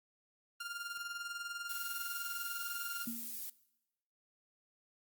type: tone with tremolo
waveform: sawtooth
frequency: 1400 Hz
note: F6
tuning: 4 cents sharp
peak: -35 dBFS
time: 0.6-3.05 s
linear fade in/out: 5 ms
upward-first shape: sine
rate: 20 Hz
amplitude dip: 65%
type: noise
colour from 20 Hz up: violet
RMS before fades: -43 dBFS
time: 1.69-3.5 s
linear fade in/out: 5 ms
type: tone with exponential decay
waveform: sine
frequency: 233.5 Hz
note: A#3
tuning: 3 cents sharp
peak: -36 dBFS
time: 3.07-3.4 s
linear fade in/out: 5 ms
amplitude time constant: 71 ms
effects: noise-tail reverb RT60 0.9 s tail -20 dB re dry + Opus 24 kbps